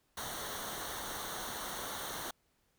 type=noise with comb filter; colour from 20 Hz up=pink; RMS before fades=-41 dBFS; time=0.17-2.31 s; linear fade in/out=5 ms; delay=0.4 ms; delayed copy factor=-0.75; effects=pink hiss -75 dBFS RMS until 2.78 s